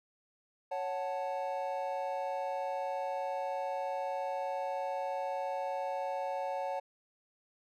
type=chord; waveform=triangle; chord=F# minor; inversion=second; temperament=equal; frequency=554.4 / 740 / 880 Hz; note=C#5 / F#5 / A5; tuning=0 / 0 / 0 cents; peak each=-35 / -36 / -37 dBFS; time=0.71-6.8 s; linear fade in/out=10 ms; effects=none